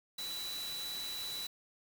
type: tone in noise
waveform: sine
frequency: 3951 Hz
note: B7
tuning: in tune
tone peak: -39 dBFS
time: 0.18-1.47 s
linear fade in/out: 5 ms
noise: white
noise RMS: -45 dBFS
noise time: 0.18-1.47 s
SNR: +3 dB
effects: none